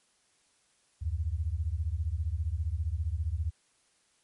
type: beating tone pair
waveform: sine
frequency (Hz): 73.8 / 88.8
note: D2 / F2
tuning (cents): +9 / +29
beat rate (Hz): 15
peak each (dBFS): -31 / -32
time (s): 1.01-3.51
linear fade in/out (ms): 20
effects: white hiss -69 dBFS RMS until 4.23 s + MP3 48 kbps